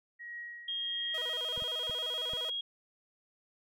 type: tone with tremolo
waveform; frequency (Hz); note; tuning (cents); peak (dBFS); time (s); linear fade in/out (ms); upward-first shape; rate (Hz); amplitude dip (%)
sine; 1898; A#6; +31; -39; 0.19-1.39; 20; triangle; 1.3; 85
type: tone with pitch glide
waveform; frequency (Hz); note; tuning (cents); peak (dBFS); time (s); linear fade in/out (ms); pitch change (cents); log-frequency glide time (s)
sine; 3241 to 3281; G#7 to G#7; -43 to -22; -33; 0.68-2.61; 5; +21; 1.39-2.3
type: tone with vibrato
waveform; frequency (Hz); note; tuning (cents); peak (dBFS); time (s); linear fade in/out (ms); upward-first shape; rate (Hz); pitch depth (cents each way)
sawtooth; 557; C#5; +8; -38; 1.14-2.5; 5; square; 13; 220
type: clicks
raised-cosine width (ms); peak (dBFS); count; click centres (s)
5; -34; 4; 1.577 / 1.622 / 1.897 / 2.335
effects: none